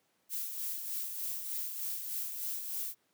violet noise with tremolo, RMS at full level -36 dBFS, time 0.29-2.95 s, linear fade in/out 50 ms, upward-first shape sine, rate 3.3 Hz, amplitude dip 45%, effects pink hiss -74 dBFS RMS until 3.13 s + high-pass 200 Hz 12 dB/octave

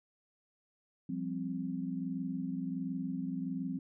sine chord, F suspended second, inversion none, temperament equal, 174.61 / 196 / 261.6 Hz, F3 / G3 / C4, 0 / 0 / 0 cents, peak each -39 / -40 / -37 dBFS, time 1.09-3.79 s, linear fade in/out 5 ms, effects none

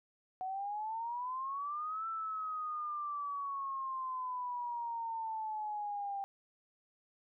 sine exponential two-way sweep, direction up then down, 740 to 1335 to 788 Hz, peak -36 dBFS, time 0.41-6.24 s, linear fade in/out 0 ms, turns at 2.07 s, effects none

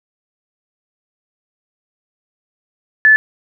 sine tone, 1740 Hz, A6, 20 cents flat, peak -5 dBFS, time 3.05-3.16 s, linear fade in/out 0 ms, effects none

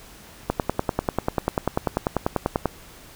click train, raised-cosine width 1 ms, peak -6 dBFS, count 23, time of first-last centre 0.5-2.657 s, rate 10.2 Hz, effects pink hiss -46 dBFS RMS until 3.15 s

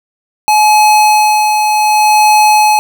square tone with tremolo, 850 Hz, G#5, 40 cents sharp, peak -5 dBFS, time 0.48-2.79 s, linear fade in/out 0 ms, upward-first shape sine, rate 0.66 Hz, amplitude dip 40%, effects none

